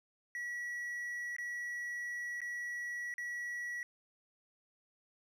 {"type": "tone with dropouts", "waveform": "triangle", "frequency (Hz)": 1933, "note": "B6", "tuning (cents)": -38, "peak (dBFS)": -36, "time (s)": [0.35, 3.83], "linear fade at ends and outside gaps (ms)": 1, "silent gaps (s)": [[1.365, 1.384], [2.405, 2.416], [3.14, 3.181]], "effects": []}